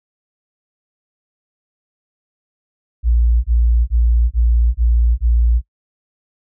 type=tone bursts; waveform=sine; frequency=58.3 Hz; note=A#1; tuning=1 cent sharp; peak=-10 dBFS; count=6; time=3.03-5.615 s; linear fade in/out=50 ms; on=410 ms; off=25 ms; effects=noise-tail reverb RT60 0.1 s tail -21 dB re dry